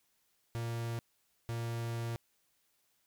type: tone bursts at uneven times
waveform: 45% pulse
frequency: 116.54 Hz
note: A#2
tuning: in tune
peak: -35 dBFS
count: 2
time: 0.55-0.99 / 1.49-2.16 s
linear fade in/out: 0 ms
effects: white hiss -75 dBFS RMS until 3.06 s